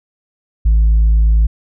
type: tone with tanh clipping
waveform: sine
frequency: 54.3 Hz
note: A1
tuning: 22 cents flat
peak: -8 dBFS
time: 0.65-1.47 s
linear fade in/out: 10 ms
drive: 1 dB
effects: none